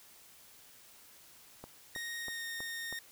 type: click train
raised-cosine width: 1 ms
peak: -31 dBFS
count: 5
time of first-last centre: 1.64-2.926 s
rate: 3.11 Hz
type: tone with pitch glide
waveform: sawtooth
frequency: 1864.7 to 1845.4 Hz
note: A#6 to A#6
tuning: 0 to -18 cents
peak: -35 dBFS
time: 1.95-2.99 s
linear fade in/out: 2 ms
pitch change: -18 cents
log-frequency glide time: 2.18-2.45 s
effects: white hiss -58 dBFS RMS until 3.11 s